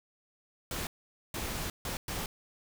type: noise bursts at uneven times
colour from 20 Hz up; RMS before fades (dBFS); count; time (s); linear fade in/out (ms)
pink; -36; 4; 0.71-0.87 / 1.34-1.7 / 1.85-1.97 / 2.08-2.26; 2
effects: none